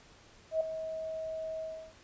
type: tone with ADSR envelope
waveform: sine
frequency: 639 Hz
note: D#5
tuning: 46 cents sharp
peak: -24 dBFS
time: 0.51-1.94 s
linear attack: 97 ms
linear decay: 4 ms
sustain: -11 dB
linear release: 330 ms
effects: pink hiss -58 dBFS RMS until 2.03 s + resampled to 16000 Hz